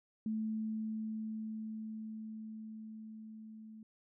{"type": "tone with level ramp", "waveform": "sine", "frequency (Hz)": 218.6, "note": "A3", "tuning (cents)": -11, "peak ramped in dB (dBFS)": [-33, -49], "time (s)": [0.26, 3.83], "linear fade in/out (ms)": 2, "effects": []}